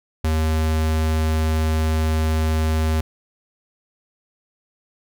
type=tone; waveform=square; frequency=78.9 Hz; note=D#2; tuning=25 cents sharp; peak=-18 dBFS; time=0.24-3.01 s; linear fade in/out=5 ms; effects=none